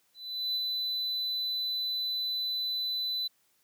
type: tone with ADSR envelope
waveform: triangle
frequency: 4000 Hz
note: B7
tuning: 21 cents sharp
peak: -26 dBFS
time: 0.14-3.28 s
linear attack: 410 ms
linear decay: 38 ms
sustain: -2 dB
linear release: 12 ms
effects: white hiss -70 dBFS RMS until 3.63 s + high-pass 80 Hz 12 dB/octave